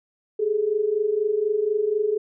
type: tone pair together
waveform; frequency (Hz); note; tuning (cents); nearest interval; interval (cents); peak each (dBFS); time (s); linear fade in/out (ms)
sine; 404.7 / 428.8; G#4 / A4; -45 / -45; minor second; 100; -25 / -21; 0.39-2.18; 10
effects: none